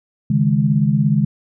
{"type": "chord", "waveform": "sine", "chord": "C# suspended second", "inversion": "none", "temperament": "equal", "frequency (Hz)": [138.59, 155.56, 207.7], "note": ["C#3", "D#3", "G#3"], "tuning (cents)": [0, 0, 0], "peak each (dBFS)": -17, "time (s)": [0.3, 1.25], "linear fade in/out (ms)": 5, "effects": []}